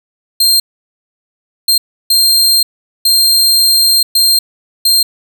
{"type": "tone bursts at uneven times", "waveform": "sawtooth", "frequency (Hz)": 4186, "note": "C8", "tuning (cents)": 0, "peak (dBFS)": -4, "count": 6, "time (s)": [[0.4, 0.6], [1.68, 1.78], [2.1, 2.63], [3.05, 4.03], [4.15, 4.39], [4.85, 5.03]], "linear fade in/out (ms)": 5, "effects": []}